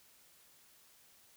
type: silence
effects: white hiss -64 dBFS RMS until 1.36 s